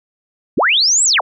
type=linear two-way sweep; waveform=sine; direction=up then down; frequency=94.5 to 8080 to 371.6 Hz; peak=-10 dBFS; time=0.57-1.21 s; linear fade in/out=10 ms; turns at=1.04 s; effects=none